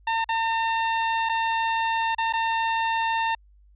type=tone with dropouts; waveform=sawtooth; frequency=906 Hz; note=A#5; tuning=50 cents flat; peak=-18 dBFS; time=0.07-3.35 s; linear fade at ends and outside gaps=5 ms; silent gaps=0.244-0.289 / 1.29-1.294 / 2.149-2.182 / 2.326-2.335 s; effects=added 50 Hz sine -52 dBFS peak until 3.75 s + resampled to 8000 Hz